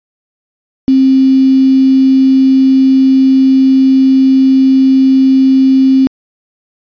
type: tone with quantisation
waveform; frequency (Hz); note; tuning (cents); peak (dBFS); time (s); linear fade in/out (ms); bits
sine; 265.1; C4; +23; -4; 0.88-6.07; 0; 4
effects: resampled to 11025 Hz